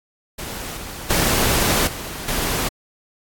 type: noise with level steps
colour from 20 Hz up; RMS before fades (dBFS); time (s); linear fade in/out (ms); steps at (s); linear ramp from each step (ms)
pink; -30 / -33 / -18 / -31 / -22; 0.38-2.69; 10; 0.77 / 1.1 / 1.87 / 2.28; 5
effects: AAC 64 kbps